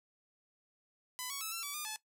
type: tone with pitch steps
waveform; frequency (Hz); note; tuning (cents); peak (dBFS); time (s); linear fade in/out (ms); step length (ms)
5% pulse; 1004 / 1115 / 1306 / 1349 / 1148 / 1208 / 864; B5 / C#6 / E6 / E6 / D6 / D6 / A5; +28 / +10 / -17 / +40 / -40 / +48 / -32; -27; 1.19-1.96; 0; 110
effects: noise-tail reverb RT60 0.1 s tail -17 dB re dry